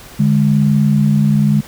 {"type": "tone pair together", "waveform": "sine", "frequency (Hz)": [146.83, 207.6], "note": ["D3", "G#3"], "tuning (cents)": [0, 0], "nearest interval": "tritone", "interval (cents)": 600, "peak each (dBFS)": -12, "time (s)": [0.19, 1.61], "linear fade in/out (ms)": 10, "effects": ["pink hiss -37 dBFS RMS until 1.67 s"]}